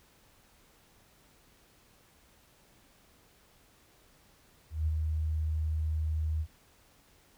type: tone with ADSR envelope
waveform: sine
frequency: 78.2 Hz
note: D#2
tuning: 9 cents sharp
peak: -25 dBFS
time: 4.7-6.47 s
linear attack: 170 ms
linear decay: 33 ms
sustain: -3 dB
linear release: 65 ms
effects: pink hiss -63 dBFS RMS until 7.37 s